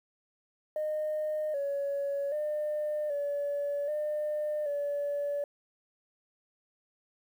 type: tone with pitch steps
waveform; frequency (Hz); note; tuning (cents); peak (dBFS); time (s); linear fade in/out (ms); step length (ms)
sine; 613 / 562 / 602 / 573 / 602 / 575; D#5 / C#5 / D5 / D5 / D5 / D5; -26 / +24 / +43 / -43 / +43 / -37; -28; 0.76-5.44; 2; 780
effects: tanh soft clip ceiling -26 dBFS + 10-bit

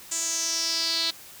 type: tone with band-pass filter sweep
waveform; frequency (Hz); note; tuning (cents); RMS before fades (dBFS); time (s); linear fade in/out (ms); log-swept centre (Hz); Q
sawtooth; 329.6; E4; 0; -27; 0.11-1.11; 10; 7300 to 4100; 5.8
effects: white hiss -46 dBFS RMS until 1.4 s

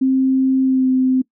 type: tone with pitch glide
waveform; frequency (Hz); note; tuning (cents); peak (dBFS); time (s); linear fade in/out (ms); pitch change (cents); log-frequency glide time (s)
sine; 263.5 to 258.8; C4 to C4; +12 to -19; -12; 0.01-1.22; 10; -31; 0.63-0.88
effects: noise-tail reverb RT60 0.1 s tail -22 dB re dry

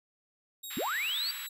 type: tone with pitch glide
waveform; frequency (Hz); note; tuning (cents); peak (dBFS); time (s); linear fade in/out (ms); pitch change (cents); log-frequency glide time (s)
10% pulse; 3780 to 3925; A#7 to B7; +23 to -11; -33; 0.63-1.49; 10; +66; 0.8-1.19
type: band-pass noise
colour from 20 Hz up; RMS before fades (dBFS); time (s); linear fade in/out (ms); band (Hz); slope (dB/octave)
white; -44; 0.7-1.47; 10; 1200 to 3600; 24
type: linear sweep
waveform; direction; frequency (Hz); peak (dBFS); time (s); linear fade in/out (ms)
sine; up; 174.61 to 4735; -30; 0.77-1.31; 2
effects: none

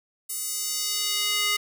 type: tone with high-pass filter sweep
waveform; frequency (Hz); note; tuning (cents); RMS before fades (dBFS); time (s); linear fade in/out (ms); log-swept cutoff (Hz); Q
square; 415.3; G#4; 0; -27; 0.29-1.57; 10; 9400 to 2100; 1.3
effects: none

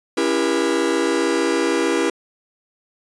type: chord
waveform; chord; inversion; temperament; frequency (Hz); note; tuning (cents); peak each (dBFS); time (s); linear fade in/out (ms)
45% pulse; C# diminished seventh; none; just; 277.2 / 332.6 / 399.1 / 479; C#4 / E4 / G4 / Bb4; 0 / +16 / +31 / +47; -25 / -21 / -23 / -23; 0.17-2.1; 5
effects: resampled to 22050 Hz

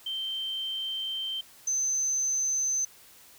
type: tone pair in turn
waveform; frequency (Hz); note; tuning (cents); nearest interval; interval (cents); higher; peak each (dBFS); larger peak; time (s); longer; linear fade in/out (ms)
sine; 3124 / 6162; G7 / G8; -7 / -31; octave; 1176; second; -30 / -25; second; 0.06-1.41 / 1.67-2.85; first; 5
effects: white hiss -54 dBFS RMS until 3.38 s

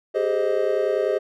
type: chord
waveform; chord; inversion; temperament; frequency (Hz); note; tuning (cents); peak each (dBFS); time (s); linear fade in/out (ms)
triangle; Ab major seventh; third; equal with one note detuned; 392 / 422.1 / 523.3 / 622.3; G4 / Ab4 / C5 / Eb5; 0 / +28 / 0 / 0; -23; 0.14-1.19; 20
effects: none

